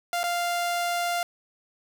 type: tone with dropouts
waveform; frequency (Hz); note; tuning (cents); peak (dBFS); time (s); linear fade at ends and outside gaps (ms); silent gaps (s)
sawtooth; 697; F5; -4; -21; 0.13-1.23; 1; 0.232-0.239
effects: none